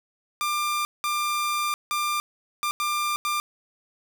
sawtooth tone bursts at uneven times, 1193 Hz, D6, 27 cents sharp, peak -20 dBFS, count 6, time 0.41-0.85 / 1.04-1.74 / 1.91-2.2 / 2.63-2.71 / 2.8-3.16 / 3.25-3.4 s, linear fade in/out 0 ms, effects none

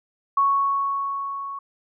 sine tone with level ramp, 1108.7 Hz, C#6, in tune, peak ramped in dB -15 to -30 dBFS, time 0.37-1.59 s, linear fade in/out 5 ms, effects none

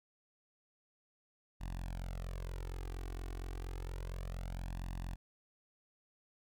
sawtooth tone with flanger, 44.29 Hz, F1, 25 cents sharp, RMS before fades -42 dBFS, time 1.6-5.16 s, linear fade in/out 20 ms, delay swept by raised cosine 1.1 to 2.7 ms, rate 0.3 Hz, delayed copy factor +1, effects none

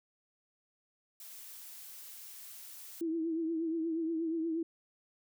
blue noise, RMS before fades -49 dBFS, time 1.2-3.01 s, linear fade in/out 2 ms
sine tone with vibrato, 326.6 Hz, E4, 16 cents flat, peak -31 dBFS, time 3.01-4.63 s, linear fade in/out 5 ms, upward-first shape triangle, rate 8.4 Hz, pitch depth 65 cents each way
effects none

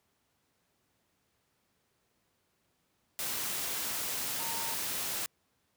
sine tone in noise, 917 Hz, A#5, 29 cents flat, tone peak -41 dBFS, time 4.4-4.74 s, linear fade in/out 0 ms, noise white, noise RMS -35 dBFS, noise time 3.19-5.26 s, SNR -9 dB, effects pink hiss -75 dBFS RMS until 5.76 s + high-pass 80 Hz 12 dB/octave

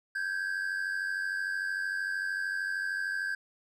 triangle tone pair together, 1568 / 1661.2 Hz, G6 / G#6, 0 / 0 cents, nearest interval minor second, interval 100 cents, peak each -30 / -34 dBFS, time 0.15-3.35 s, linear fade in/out 5 ms, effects none

